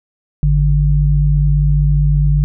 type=tone pair together; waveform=sine; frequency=51.91 / 146.83 Hz; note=G#1 / D3; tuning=0 / 0 cents; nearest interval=octave + tritone; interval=1800 cents; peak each=-12 dBFS; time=0.43-2.44 s; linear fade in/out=0 ms; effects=none